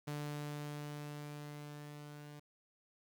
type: tone with level ramp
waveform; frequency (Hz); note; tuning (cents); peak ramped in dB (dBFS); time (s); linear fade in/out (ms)
sawtooth; 147.4; D3; +7; -35 to -46; 0.07-2.4; 10
effects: 11-bit